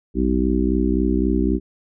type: harmonic tone with a mistuned harmonic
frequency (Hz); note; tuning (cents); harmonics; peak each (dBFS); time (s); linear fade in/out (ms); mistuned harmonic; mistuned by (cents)
63.8; C2; -43; 1 / 3 / 4 / 5 / 6; -22 / -23 / -22 / -22 / -25; 0.14-1.6; 50; 1; -140
effects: none